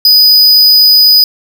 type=tone; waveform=square; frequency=4974 Hz; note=D#8; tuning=1 cent flat; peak=-3 dBFS; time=0.05-1.24 s; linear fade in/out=2 ms; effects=none